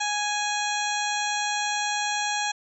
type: harmonic tone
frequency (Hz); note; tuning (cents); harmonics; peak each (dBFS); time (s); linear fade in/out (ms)
830.6; G#5; 0; 1 / 2 / 3 / 4 / 5 / 7 / 8 / 9; -28 / -31 / -33 / -34 / -35 / -36 / -37 / -38; 0-2.52; 10
effects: none